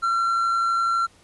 triangle tone with amplitude modulation, 1362 Hz, F6, 44 cents flat, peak -16 dBFS, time 0.02-1.07 s, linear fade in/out 20 ms, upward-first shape sine, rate 112 Hz, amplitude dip 30%, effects pink hiss -55 dBFS RMS until 1.23 s + resampled to 24000 Hz

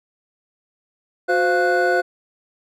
triangle tone cluster, 363.7 / 518 / 698 / 1477 Hz, F#4 / C5 / F5 / F#6, -30 / -17 / -1 / -3 cents, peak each -19 dBFS, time 1.28-2.02 s, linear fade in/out 20 ms, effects none

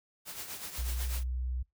white noise with tremolo, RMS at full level -39 dBFS, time 0.25-1.24 s, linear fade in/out 50 ms, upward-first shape triangle, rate 8.1 Hz, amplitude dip 65%
sine tone with pitch glide, 61.74 to 62.64 Hz, B1 to B1, 0 to +25 cents, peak -31 dBFS, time 0.78-1.63 s, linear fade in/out 10 ms, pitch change +25 cents, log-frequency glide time 0.95-1.08 s
effects noise-tail reverb RT60 0.2 s tail -25 dB re dry

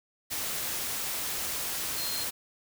sine tone in noise, 4186 Hz, C8, in tune, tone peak -35 dBFS, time 1.97-2.25 s, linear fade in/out 20 ms, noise white, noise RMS -33 dBFS, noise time 0.3-2.31 s, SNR -5 dB, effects none

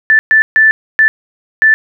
sine tone bursts at uneven times, 1760 Hz, A6, in tune, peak -4 dBFS, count 5, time 0.1-0.19 / 0.31-0.42 / 0.56-0.71 / 0.99-1.08 / 1.62-1.74 s, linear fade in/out 0 ms, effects none

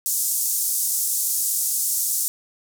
white band-pass noise, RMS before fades -23 dBFS, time 0.06-2.28 s, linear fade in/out 0 ms, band 6300 to 14000 Hz, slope 24 dB/octave, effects none

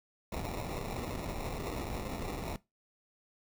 pink noise with sample-and-hold, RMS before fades -38 dBFS, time 0.32-2.56 s, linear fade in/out 2 ms, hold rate 1575 Hz, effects noise-tail reverb RT60 0.2 s tail -19 dB re dry

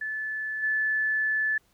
sine tone with level steps, 1738 Hz, A6, 22 cents flat, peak -29 / -23 dBFS, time 0.01-1.58 s, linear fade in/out 5 ms, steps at 0.62 s, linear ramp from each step 20 ms, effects pink hiss -66 dBFS RMS until 1.73 s

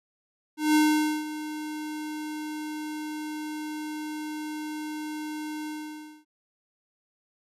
square tone with ADSR envelope, 305.3 Hz, D#4, 33 cents flat, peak -18 dBFS, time 0.57-6.25 s, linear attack 180 ms, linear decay 490 ms, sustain -15 dB, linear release 580 ms, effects resampled to 32000 Hz

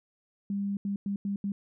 sine tone bursts at uneven times, 200 Hz, G3, 35 cents sharp, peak -28 dBFS, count 5, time 0.5-0.77 / 0.85-0.96 / 1.06-1.16 / 1.25-1.36 / 1.44-1.52 s, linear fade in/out 2 ms, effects none

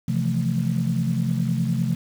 sine chord, F major seventh, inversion second, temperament equal, 130.81 / 164.81 / 174.61 / 220 Hz, C3 / E3 / F3 / A3, 0 / 0 / 0 / 0 cents, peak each -24 / -26 / -25 / -26 dBFS, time 0.08-1.95 s, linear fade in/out 5 ms, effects tanh soft clip ceiling -11 dBFS + 7-bit

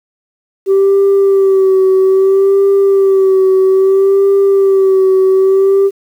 sine tone with vibrato, 386.9 Hz, G4, 23 cents flat, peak -4 dBFS, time 0.66-5.91 s, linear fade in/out 50 ms, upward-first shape sine, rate 0.61 Hz, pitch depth 36 cents each way, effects tanh soft clip ceiling -4 dBFS + 7-bit

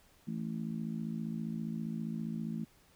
harmonic tone, 55 Hz, A1, in tune, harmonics 3 / 4 / 5 / 6, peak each -39 / -37 / -49 / -50 dBFS, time 0.27-2.65 s, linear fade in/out 10 ms, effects pink hiss -65 dBFS RMS until 2.95 s

